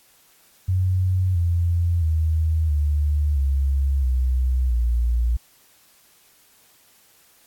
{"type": "tone with pitch steps", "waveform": "sine", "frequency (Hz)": [92.5, 85.81, 79.6, 73.84, 68.5, 63.55, 58.95], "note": ["F#2", "F2", "D#2", "D2", "C#2", "C2", "A#1"], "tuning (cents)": [0, -30, 40, 10, -20, -50, 20], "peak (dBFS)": -17, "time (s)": [0.68, 5.37], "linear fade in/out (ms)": 10, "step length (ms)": 670, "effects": ["white hiss -56 dBFS RMS until 7.46 s", "AAC 64 kbps"]}